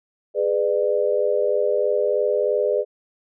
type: chord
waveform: sine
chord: G# diminished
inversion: none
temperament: just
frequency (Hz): 415.3 / 498.4 / 598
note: G#4 / B4 / D5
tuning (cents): 0 / +16 / +31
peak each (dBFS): -22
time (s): 0.34-2.85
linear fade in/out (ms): 50
effects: none